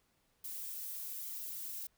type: noise with flanger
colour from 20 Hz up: violet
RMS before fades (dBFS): -43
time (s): 0.44-1.87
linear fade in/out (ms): 5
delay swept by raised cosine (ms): 1.1 to 5.9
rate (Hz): 1.2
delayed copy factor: -0.6
effects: pink hiss -75 dBFS RMS until 1.97 s